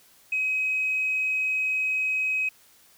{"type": "tone", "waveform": "sine", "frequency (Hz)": 2536, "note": "D#7", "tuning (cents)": 32, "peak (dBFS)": -22, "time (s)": [0.32, 2.49], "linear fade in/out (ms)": 5, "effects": ["tanh soft clip ceiling -18 dBFS", "white hiss -57 dBFS RMS until 2.97 s"]}